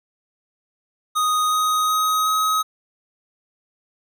square tone with pitch steps, 1244.5 / 1252.4 / 1260.4 / 1268.4 Hz, D#6 / D#6 / D#6 / D#6, 0 / +11 / +22 / +33 cents, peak -18 dBFS, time 1.15-2.63 s, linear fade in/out 20 ms, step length 370 ms, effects none

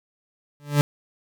40% pulse tone with exponential growth, 145.5 Hz, D3, 16 cents flat, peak -10 dBFS, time 0.6-0.81 s, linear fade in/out 0 ms, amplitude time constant 44 ms, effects none

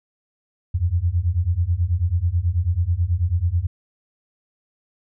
sine beating tone pair, 82.41 / 91.61 Hz, E2 / F#2, 0 / -17 cents, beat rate 9.2 Hz, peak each -21 / -20 dBFS, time 0.74-3.67 s, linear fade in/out 10 ms, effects none

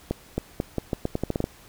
accelerating click train, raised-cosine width 2 ms, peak -11 dBFS, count 12, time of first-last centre 0.11-1.441 s, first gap 270 ms, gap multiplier 0.82, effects pink hiss -51 dBFS RMS until 1.68 s

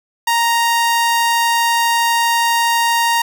sawtooth tone, 932.3 Hz, A#5, in tune, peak -9 dBFS, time 0.27-3.22 s, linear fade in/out 5 ms, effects none

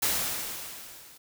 white noise with level ramp, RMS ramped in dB -25 to -52 dBFS, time 0.02-1.18 s, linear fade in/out 10 ms, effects none

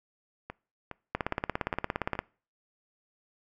two click trains, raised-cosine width 0.5 ms, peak -13 / -23 dBFS, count 19 / 5, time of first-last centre 1.15-2.19 / 0.5-2.153 s, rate 17.3 / 2.42 Hz, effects noise-tail reverb RT60 0.4 s tail -24 dB re dry

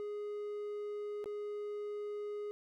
triangle tone with dropouts, 415.3 Hz, G#4, in tune, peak -36 dBFS, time 0-2.51 s, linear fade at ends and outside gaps 0 ms, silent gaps 1.242-1.258 s, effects none

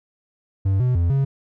triangle tone with pitch steps, 96.8 / 125.5 / 85.6 / 136.7 Hz, G2 / B2 / F2 / C#3, -21 / +28 / -34 / -24 cents, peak -14 dBFS, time 0.65-1.25 s, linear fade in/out 10 ms, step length 150 ms, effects none

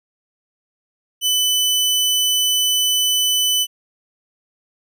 sawtooth tone, 3000 Hz, F#7, 23 cents sharp, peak -12 dBFS, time 1.21-3.67 s, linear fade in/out 50 ms, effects none

